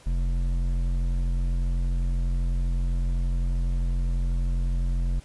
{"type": "tone with hard clipping", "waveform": "sine", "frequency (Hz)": 43.93, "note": "F1", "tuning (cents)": 11, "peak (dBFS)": -24, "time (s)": [0.06, 5.2], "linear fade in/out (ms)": 10, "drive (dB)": 9, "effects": ["pink hiss -53 dBFS RMS until 5.24 s", "resampled to 24000 Hz"]}